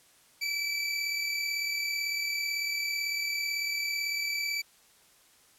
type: tone pair together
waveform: 25% pulse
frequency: 2311 / 2349 Hz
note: D7 / D7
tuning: -28 / 0 cents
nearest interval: unison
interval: 28 cents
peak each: -26 / -34 dBFS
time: 0.41-4.62 s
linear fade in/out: 10 ms
effects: white hiss -61 dBFS RMS until 5.58 s + low-pass 12000 Hz 12 dB/octave